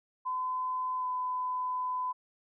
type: tone with pitch glide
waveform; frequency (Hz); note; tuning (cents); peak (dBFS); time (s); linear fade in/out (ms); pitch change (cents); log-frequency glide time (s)
sine; 1017 to 1007.1; C6 to B5; -50 to +34; -30; 0.25-2.13; 20; -16; 0.97-1.06
effects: none